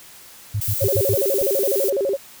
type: tone bursts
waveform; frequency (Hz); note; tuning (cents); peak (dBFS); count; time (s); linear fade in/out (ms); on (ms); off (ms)
sine; 103.83; G#2; 0; -19; 5; 0.54-1.152; 10; 64; 73
type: noise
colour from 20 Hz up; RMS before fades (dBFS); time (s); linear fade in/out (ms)
violet; -25; 0.61-1.9; 5
type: tone with vibrato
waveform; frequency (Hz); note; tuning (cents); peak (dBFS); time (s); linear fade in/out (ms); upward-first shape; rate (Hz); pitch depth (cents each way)
sine; 466.2; A#4; 0; -18; 0.8-2.17; 20; square; 12; 290
type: click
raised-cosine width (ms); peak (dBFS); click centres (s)
3; -23; 1.415
effects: white hiss -44 dBFS RMS until 2.4 s